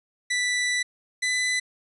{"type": "tone pair in turn", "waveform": "sawtooth", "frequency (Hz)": [1975.5, 2001], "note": ["B6", "B6"], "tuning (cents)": [0, 22], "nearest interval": "unison", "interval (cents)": 22, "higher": "second", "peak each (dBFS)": -19, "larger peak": "neither", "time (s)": [[0.3, 0.83], [1.22, 1.6]], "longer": "first", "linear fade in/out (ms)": 10, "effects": ["resampled to 24000 Hz"]}